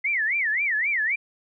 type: tone with vibrato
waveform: sine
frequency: 2011 Hz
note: B6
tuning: 31 cents sharp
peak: -21 dBFS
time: 0.04-1.16 s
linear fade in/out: 10 ms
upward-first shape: sine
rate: 3.8 Hz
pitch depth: 290 cents each way
effects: none